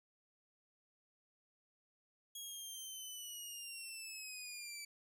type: linear sweep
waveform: 15% pulse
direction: down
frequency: 3316 to 2307 Hz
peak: -39 dBFS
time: 2.35-4.85 s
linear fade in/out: 5 ms
effects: none